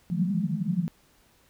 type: band-pass noise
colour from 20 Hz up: pink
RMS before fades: -27 dBFS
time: 0.1-0.88 s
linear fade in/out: 0 ms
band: 160 to 210 Hz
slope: 96 dB/octave
effects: pink hiss -62 dBFS RMS until 1.49 s